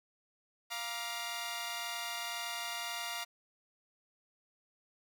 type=chord; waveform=10% pulse; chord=Bb major; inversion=second; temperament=equal with one note detuned; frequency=698.5 / 945.3 / 1174.7 Hz; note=F5 / Bb5 / D6; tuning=0 / +24 / 0 cents; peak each=-32 / -33 / -36 dBFS; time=0.7-3.25 s; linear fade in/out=20 ms; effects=none